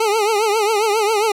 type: tone with vibrato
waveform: 25% pulse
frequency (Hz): 427.6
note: A4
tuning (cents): -49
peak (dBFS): -11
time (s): 0-1.32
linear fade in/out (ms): 5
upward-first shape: triangle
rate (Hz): 7.4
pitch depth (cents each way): 130
effects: low-pass 12000 Hz 12 dB/octave